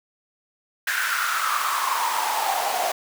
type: noise with high-pass filter sweep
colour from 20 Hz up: pink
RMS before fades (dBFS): -24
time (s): 0.87-2.92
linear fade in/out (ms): 5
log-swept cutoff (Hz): 1600 to 680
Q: 6.8
effects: none